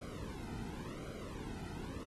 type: noise with flanger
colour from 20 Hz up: brown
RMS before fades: -45 dBFS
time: 0.01-2.04 s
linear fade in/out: 10 ms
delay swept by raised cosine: 1.1 to 1.82 ms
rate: 0.92 Hz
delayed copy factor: -1
effects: AAC 32 kbps